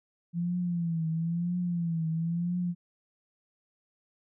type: tone with vibrato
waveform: sine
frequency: 169.3 Hz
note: E3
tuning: 46 cents sharp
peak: -27 dBFS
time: 0.33-2.75 s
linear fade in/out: 50 ms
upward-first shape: triangle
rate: 1 Hz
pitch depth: 100 cents each way
effects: none